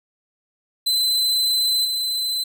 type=tone with level steps; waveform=40% pulse; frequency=4043 Hz; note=B7; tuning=40 cents sharp; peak=-16 / -20 dBFS; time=0.86-2.44 s; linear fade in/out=10 ms; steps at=1.85 s; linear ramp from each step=2 ms; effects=none